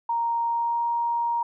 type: tone with pitch glide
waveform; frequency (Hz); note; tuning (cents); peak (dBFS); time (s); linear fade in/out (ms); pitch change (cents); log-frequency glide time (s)
sine; 932.3 to 939.3; A#5 to A#5; 0 to +13; -22; 0.09-1.43; 5; +13; 0.46-0.85
effects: none